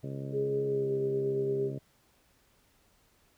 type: harmonic tone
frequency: 68.2 Hz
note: C#2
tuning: 28 cents flat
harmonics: 2 / 3 / 4 / 5 / 6 / 7 / 8 / 9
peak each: -37 / -45 / -43 / -47 / -45 / -52 / -50 / -49 dBFS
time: 0.03-1.79 s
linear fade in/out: 10 ms
type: tone with pitch glide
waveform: sine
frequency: 415.3 to 400.5 Hz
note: G#4 to G4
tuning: 0 to +37 cents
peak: -28 dBFS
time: 0.31-1.72 s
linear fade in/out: 50 ms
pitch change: -63 cents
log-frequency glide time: 0.67-0.9 s
effects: pink hiss -67 dBFS RMS until 3.37 s